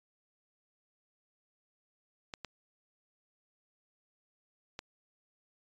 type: clicks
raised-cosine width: 0.2 ms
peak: -23 dBFS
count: 3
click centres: 2.338 / 2.447 / 4.791 s
effects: resampled to 16000 Hz